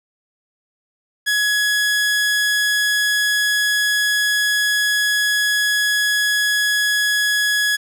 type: tone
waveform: sawtooth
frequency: 1680 Hz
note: G#6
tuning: 19 cents sharp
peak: -12 dBFS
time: 1.26-7.77 s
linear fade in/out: 20 ms
effects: resampled to 32000 Hz + 8-bit